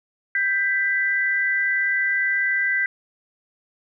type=tone pair together; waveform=sine; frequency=1576 / 1985.6 Hz; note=G6 / B6; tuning=+9 / +9 cents; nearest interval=major third; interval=400 cents; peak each=-22 / -21 dBFS; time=0.35-2.86 s; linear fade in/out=2 ms; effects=none